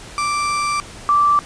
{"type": "tone pair in turn", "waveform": ["35% pulse", "sine"], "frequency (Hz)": [1173, 1168.5], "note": ["D6", "D6"], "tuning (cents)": [-2, -9], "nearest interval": "unison", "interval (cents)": 7, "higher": "first", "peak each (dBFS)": [-16, -11], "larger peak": "second", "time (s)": [[0.18, 0.8], [1.09, 1.39]], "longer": "first", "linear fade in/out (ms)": 0, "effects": ["pink hiss -37 dBFS RMS until 1.45 s", "resampled to 22050 Hz"]}